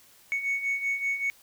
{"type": "beating tone pair", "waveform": "sine", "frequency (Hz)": [2217, 2222.2], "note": ["C#7", "C#7"], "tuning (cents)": [0, 4], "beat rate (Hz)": 5.2, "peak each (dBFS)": [-31, -26], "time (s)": [0.32, 1.3], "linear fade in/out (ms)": 0, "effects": ["tanh soft clip ceiling -22 dBFS", "white hiss -57 dBFS RMS until 1.42 s"]}